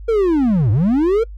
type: linear two-way sweep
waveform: triangle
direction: down then up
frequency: 470.4 to 94.7 to 470.4 Hz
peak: -10 dBFS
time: 0.08-1.24 s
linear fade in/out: 10 ms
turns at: 0.71 s
effects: noise-tail reverb RT60 0.1 s tail -24 dB re dry + added 50 Hz sine -30 dBFS peak until 1.37 s